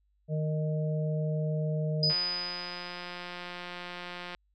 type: harmonic tone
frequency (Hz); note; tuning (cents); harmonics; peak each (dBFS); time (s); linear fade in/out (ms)
154.5; D#3; -12; 1 / 3 / 4; -28 / -38 / -37; 0.28-2.14; 50
type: tone with exponential decay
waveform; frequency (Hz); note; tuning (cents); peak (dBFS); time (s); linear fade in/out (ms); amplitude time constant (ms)
sine; 4978; D#8; 0; -23; 2.03-3.6; 2; 340
type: click train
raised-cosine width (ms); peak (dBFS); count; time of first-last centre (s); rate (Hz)
0.3; -24; 399; 2.1-4.349; 177
effects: added 50 Hz sine -68 dBFS peak until 4.54 s